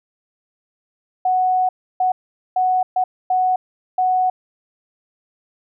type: tone bursts at uneven times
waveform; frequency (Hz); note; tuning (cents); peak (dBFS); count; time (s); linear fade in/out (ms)
sine; 740; F#5; 0; -14; 6; 1.25-1.69 / 2-2.12 / 2.56-2.83 / 2.96-3.04 / 3.3-3.56 / 3.98-4.3; 5
effects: none